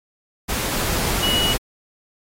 sine tone in noise, 2923 Hz, F#7, 22 cents flat, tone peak -19 dBFS, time 1.22-1.54 s, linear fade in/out 20 ms, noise pink, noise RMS -23 dBFS, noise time 0.48-1.58 s, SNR +1 dB, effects AAC 48 kbps

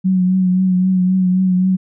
sine tone with vibrato, 185 Hz, F#3, in tune, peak -11 dBFS, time 0.04-1.77 s, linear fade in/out 20 ms, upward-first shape triangle, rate 3.8 Hz, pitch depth 38 cents each way, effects none

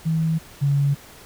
sine tone pair in turn, 161.2 / 141.29 Hz, E3 / C#3, -38 / +33 cents, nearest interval major second, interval 229 cents, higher first, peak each -18 / -16 dBFS, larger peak second, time 0.05-0.39 / 0.61-0.95 s, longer neither, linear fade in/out 20 ms, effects pink hiss -45 dBFS RMS until 1.25 s

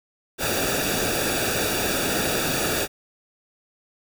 pink noise with comb filter, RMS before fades -24 dBFS, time 0.38-2.88 s, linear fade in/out 50 ms, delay 0.96 ms, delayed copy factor -0.75, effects none

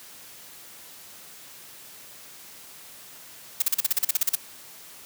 blue noise bursts, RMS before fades -21 dBFS, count 13, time 3.6-4.354 s, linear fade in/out 5 ms, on 22 ms, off 39 ms, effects white hiss -46 dBFS RMS until 5.05 s + high-pass 80 Hz 12 dB/octave

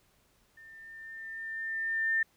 sine tone with level ramp, 1799 Hz, A6, 38 cents sharp, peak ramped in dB -50 to -24 dBFS, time 0.57-2.23 s, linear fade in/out 5 ms, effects pink hiss -68 dBFS RMS until 2.36 s

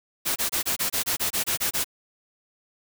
white noise bursts, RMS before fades -25 dBFS, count 12, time 0.25-1.845 s, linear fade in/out 20 ms, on 110 ms, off 25 ms, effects none

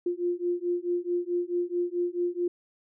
sine beating tone pair, 349.2 / 353.8 Hz, F4 / F4, 0 / +23 cents, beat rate 4.6 Hz, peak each -29 dBFS, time 0.06-2.48 s, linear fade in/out 5 ms, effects none

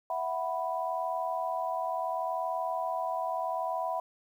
sine chord, E suspended second, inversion none, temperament equal, 659.3 / 740 / 987.8 Hz, E5 / F#5 / B5, 0 / 0 / 0 cents, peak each -34 dBFS, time 0.1-4 s, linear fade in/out 2 ms, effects 10-bit

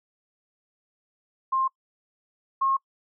sine tone pair in turn, 1058 / 1078.4 Hz, C6 / C#6, +19 / -48 cents, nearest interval unison, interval 33 cents, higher second, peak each -21 / -20 dBFS, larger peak second, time 1.52-1.68 / 2.61-2.77 s, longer neither, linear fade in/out 10 ms, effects noise-tail reverb RT60 0.1 s tail -24 dB re dry

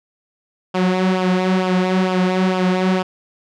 sawtooth tone with flanger, 185 Hz, F#3, in tune, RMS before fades -17 dBFS, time 0.74-3.03 s, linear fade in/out 10 ms, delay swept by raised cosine 0.48 to 4.78 ms, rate 2.2 Hz, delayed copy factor -0.6, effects low-pass 4000 Hz 12 dB/octave

